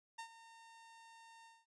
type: tone with ADSR envelope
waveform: sawtooth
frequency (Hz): 913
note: A#5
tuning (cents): -36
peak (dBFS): -40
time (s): 0.18-1.66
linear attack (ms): 11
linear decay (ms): 86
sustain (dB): -14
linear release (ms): 210
effects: resampled to 22050 Hz